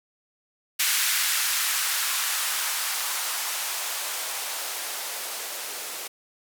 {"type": "noise with band-pass filter sweep", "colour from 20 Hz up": "violet", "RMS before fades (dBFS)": -28, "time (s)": [0.79, 6.08], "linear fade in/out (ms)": 10, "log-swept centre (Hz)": [1700, 430], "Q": 1.2, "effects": []}